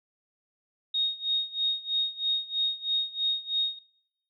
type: tone with tremolo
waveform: sine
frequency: 3729 Hz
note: A#7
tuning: in tune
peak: -22 dBFS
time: 0.94-3.79 s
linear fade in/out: 5 ms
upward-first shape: sine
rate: 3.1 Hz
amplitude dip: 90%
effects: noise-tail reverb RT60 0.8 s tail -20 dB re dry